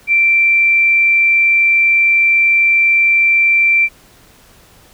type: tone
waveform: sine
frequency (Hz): 2349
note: D7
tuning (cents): 0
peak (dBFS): -8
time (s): 0.07-3.89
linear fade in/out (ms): 50
effects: pink hiss -46 dBFS RMS until 4.93 s